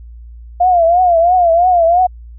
sine tone with vibrato, 697 Hz, F5, 4 cents flat, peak -7 dBFS, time 0.6-2.07 s, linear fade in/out 10 ms, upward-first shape triangle, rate 3 Hz, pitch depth 120 cents each way, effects added 58 Hz sine -31 dBFS peak until 2.38 s

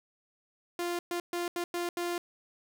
sawtooth tone bursts at uneven times, 348.3 Hz, F4, 5 cents flat, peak -27 dBFS, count 6, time 0.79-0.99 / 1.11-1.2 / 1.33-1.48 / 1.56-1.64 / 1.74-1.89 / 1.97-2.18 s, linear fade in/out 2 ms, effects none

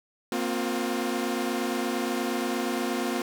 sawtooth chord, Bb suspended second, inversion none, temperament equal with one note detuned, 233.1 / 261.6 / 355.9 Hz, Bb3 / C4 / F4, 0 / 0 / +33 cents, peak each -27 dBFS, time 0.32-3.22 s, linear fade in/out 2 ms, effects none

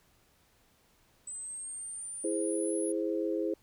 sine exponential sweep, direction up, 8020 to 10430 Hz, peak -38 dBFS, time 1.27-2.92 s, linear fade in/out 5 ms
sine chord, E augmented, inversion none, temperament equal, 329.6 / 415.3 / 523.3 Hz, E4 / G#4 / B#4, 0 / 0 / 0 cents, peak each -32 / -34 / -35 dBFS, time 2.24-3.54 s, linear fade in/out 5 ms
effects pink hiss -67 dBFS RMS until 3.62 s

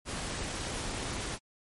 pink noise, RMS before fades -36 dBFS, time 0.05-1.39 s, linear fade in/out 50 ms, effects MP3 48 kbps

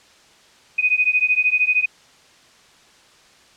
sine beating tone pair, 2489 / 2502 Hz, D#7 / D#7, 0 / +9 cents, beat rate 13 Hz, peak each -18 dBFS, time 0.78-1.86 s, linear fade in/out 10 ms, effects white hiss -51 dBFS RMS until 3.56 s + low-pass 6000 Hz 12 dB/octave

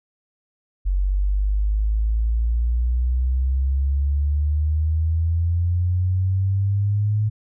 sine exponential sweep, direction up, 46.25 to 107.6 Hz, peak -17 dBFS, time 0.85-7.3 s, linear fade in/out 20 ms, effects none

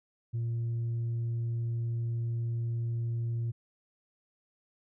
sine tone, 116.54 Hz, A#2, in tune, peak -27 dBFS, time 0.33-3.52 s, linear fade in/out 20 ms, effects tanh soft clip ceiling -28 dBFS

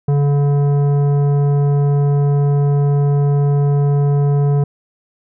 triangle tone with tanh clipping, 143 Hz, D3, 46 cents flat, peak -13 dBFS, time 0.08-4.64 s, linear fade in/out 5 ms, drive 16 dB, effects none

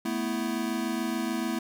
square chord, A suspended second, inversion none, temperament equal, 220 / 246.9 / 329.6 Hz, A3 / B3 / E4, 0 / 0 / 0 cents, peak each -33 dBFS, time 0.05-1.59 s, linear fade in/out 5 ms, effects none

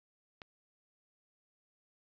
click, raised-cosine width 0.3 ms, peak -30 dBFS, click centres 0.418 s, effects resampled to 16000 Hz

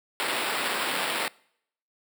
violet noise with sample-and-hold, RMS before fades -28 dBFS, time 0.2-1.28 s, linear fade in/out 0 ms, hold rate 6300 Hz, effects noise-tail reverb RT60 0.7 s tail -25 dB re dry + high-pass 300 Hz 12 dB/octave

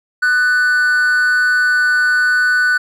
triangle tone with amplitude modulation, 1490 Hz, F#6, 12 cents sharp, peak -7 dBFS, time 0.22-2.78 s, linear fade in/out 10 ms, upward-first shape sine, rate 279 Hz, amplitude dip 45%, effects none

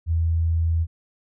sine tone, 82.41 Hz, E2, in tune, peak -18 dBFS, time 0.06-0.87 s, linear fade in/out 50 ms, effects none

